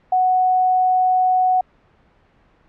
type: tone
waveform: sine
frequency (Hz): 740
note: F#5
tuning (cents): 0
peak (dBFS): -13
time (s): 0.12-1.61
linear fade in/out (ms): 5
effects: pink hiss -56 dBFS RMS until 2.68 s + low-pass 2000 Hz 12 dB/octave